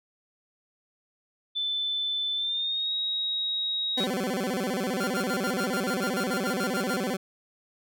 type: tone with pitch glide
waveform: sine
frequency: 3520 to 3794 Hz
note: A7 to A#7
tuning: 0 to +30 cents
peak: -26 dBFS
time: 1.55-4.06 s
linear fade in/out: 20 ms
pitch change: +130 cents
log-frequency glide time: 2.35-2.93 s
type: tone with vibrato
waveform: 20% pulse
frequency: 219.8 Hz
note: A3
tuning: 2 cents flat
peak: -22 dBFS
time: 3.97-7.17 s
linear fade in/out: 10 ms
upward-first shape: square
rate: 15 Hz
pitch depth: 250 cents each way
type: tone bursts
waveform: 45% pulse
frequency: 1396.9 Hz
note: F6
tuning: in tune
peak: -30 dBFS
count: 14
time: 5-6.966 s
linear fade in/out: 10 ms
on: 81 ms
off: 64 ms
effects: none